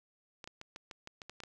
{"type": "clicks", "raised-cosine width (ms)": 0.2, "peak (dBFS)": -28, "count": 10, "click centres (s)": [0.442, 0.475, 0.614, 0.761, 0.912, 1.074, 1.218, 1.296, 1.403, 1.436], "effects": []}